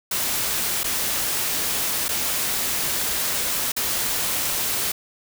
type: noise with dropouts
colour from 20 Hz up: white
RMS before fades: -24 dBFS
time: 0.11-4.92 s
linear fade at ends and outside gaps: 5 ms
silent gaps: 0.834-0.841 / 2.083-2.089 / 3.72-3.764 s
effects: none